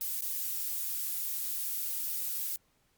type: noise with dropouts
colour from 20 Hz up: violet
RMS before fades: -34 dBFS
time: 0.01-2.56 s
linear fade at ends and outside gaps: 1 ms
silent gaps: 0.209-0.221 s
effects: pink hiss -71 dBFS RMS until 2.97 s + Opus 48 kbps